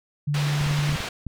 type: tone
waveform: sine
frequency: 146.2 Hz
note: D3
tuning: 7 cents flat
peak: -21 dBFS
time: 0.27-0.96 s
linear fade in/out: 10 ms
type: low-pass noise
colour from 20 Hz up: white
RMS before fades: -32 dBFS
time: 0.34-1.09 s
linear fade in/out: 5 ms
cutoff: 3500 Hz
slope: 12 dB/octave
type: clicks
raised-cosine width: 5 ms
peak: -20 dBFS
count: 9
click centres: 0.612 / 0.664 / 0.71 / 0.791 / 0.893 / 0.925 / 0.96 / 1.004 / 1.267 s
effects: none